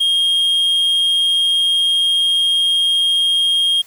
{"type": "tone", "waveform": "triangle", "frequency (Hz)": 3237, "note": "G#7", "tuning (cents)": -45, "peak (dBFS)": -11, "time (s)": [0, 3.82], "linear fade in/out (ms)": 10, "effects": ["white hiss -46 dBFS RMS until 3.86 s"]}